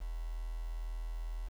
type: tone with quantisation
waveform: sine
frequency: 41 Hz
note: E1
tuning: 9 cents flat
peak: -36 dBFS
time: 0-1.49 s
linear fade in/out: 20 ms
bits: 9
effects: none